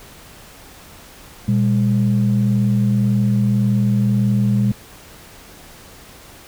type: tone pair together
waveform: sine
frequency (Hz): 120 / 201.8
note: B2 / G#3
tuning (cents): -49 / -49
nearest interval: major sixth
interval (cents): 900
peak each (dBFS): -15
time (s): 1.48-4.72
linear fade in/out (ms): 5
effects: tanh soft clip ceiling -8 dBFS + pink hiss -42 dBFS RMS until 6.47 s